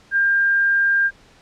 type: tone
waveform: sine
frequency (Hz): 1600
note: G6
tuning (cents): +35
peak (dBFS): -14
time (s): 0.11-1.11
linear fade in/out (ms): 50
effects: pink hiss -51 dBFS RMS until 1.41 s + low-pass 6000 Hz 12 dB/octave